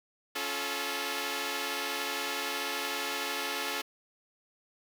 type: chord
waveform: 5% pulse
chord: Db augmented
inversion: none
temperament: equal with one note detuned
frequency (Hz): 277.2 / 349.2 / 433.2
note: Db4 / F4 / A4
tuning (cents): 0 / 0 / -27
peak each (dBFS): -26 / -27 / -23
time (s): 0.35-3.82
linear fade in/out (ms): 10
effects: none